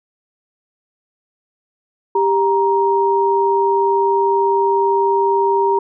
sine tone pair together, 394.8 / 939 Hz, G4 / A#5, +12 / +12 cents, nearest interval octave + minor third, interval 1500 cents, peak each -15 dBFS, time 2.15-5.79 s, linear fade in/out 5 ms, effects none

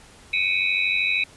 sine tone cluster, 2236 / 2460 / 2553 / 3852 Hz, C#7 / D#7 / D#7 / B7, +14 / -20 / +44 / -44 cents, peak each -28 / -23 / -24 / -29 dBFS, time 0.33-1.24 s, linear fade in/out 5 ms, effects pink hiss -49 dBFS RMS until 1.36 s + resampled to 24000 Hz

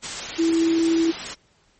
sine tone in noise, 329.6 Hz, E4, in tune, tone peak -16 dBFS, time 0.38-1.12 s, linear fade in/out 20 ms, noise white, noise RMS -30 dBFS, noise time 0.02-1.35 s, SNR +11 dB, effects pink hiss -61 dBFS RMS until 1.79 s + MP3 32 kbps

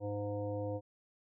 harmonic tone, 102.7 Hz, G#2, 19 cents flat, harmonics 1 / 3 / 5 / 7 / 9, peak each -39 / -42 / -38 / -48 / -52 dBFS, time 0-0.81 s, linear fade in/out 50 ms, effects none

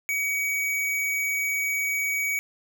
sine tone with hard clipping, 2262 Hz, C#7, 34 cents sharp, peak -25 dBFS, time 0.09-2.39 s, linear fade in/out 0 ms, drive 18 dB, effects none

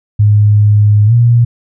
sine tone with pitch glide, 104.5 to 118.66 Hz, G#2 to A#2, +11 to +31 cents, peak -4 dBFS, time 0.19-1.45 s, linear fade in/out 10 ms, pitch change +220 cents, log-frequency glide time 1.06-1.13 s, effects none

